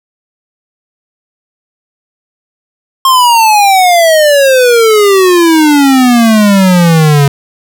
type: exponential sweep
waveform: square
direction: down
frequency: 1072 to 138.59 Hz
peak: -4 dBFS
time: 3.05-7.28 s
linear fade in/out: 2 ms
effects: none

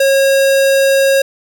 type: tone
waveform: square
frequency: 544 Hz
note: C#5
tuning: 33 cents flat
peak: -9 dBFS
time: 0-1.22 s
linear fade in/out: 5 ms
effects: none

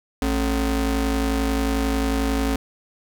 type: ring-modulated tone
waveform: 35% pulse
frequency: 164.81 Hz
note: E3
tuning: in tune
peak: -15 dBFS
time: 0.22-2.56 s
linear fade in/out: 2 ms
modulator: 108 Hz
effects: none

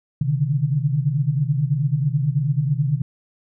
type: tone cluster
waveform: sine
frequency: 130 / 143.9 / 153.1 Hz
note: C3 / D3 / D#3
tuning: -11 / -35 / -28 cents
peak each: -22 dBFS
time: 0.21-3.02 s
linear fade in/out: 5 ms
effects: none

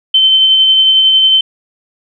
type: tone with tremolo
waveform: sine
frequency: 3084 Hz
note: G7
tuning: 29 cents flat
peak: -4 dBFS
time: 0.14-1.41 s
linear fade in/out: 5 ms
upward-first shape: sine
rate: 11 Hz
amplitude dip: 25%
effects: none

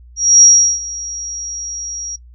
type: tone with ADSR envelope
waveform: sine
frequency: 5670 Hz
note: F8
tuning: 25 cents sharp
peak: -3 dBFS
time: 0.16-2.16 s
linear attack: 260 ms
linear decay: 370 ms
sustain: -20 dB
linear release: 6 ms
effects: noise-tail reverb RT60 0.1 s tail -23 dB re dry + added 60 Hz sine -38 dBFS peak until 2.34 s

